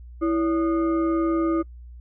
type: tone with frequency modulation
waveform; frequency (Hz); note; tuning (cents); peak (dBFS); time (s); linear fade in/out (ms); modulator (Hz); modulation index
sine; 329.6; E4; 0; -19; 0.21-1.63; 20; 898; 0.54
effects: noise-tail reverb RT60 0.1 s tail -23 dB re dry + added 60 Hz sine -39 dBFS peak until 2 s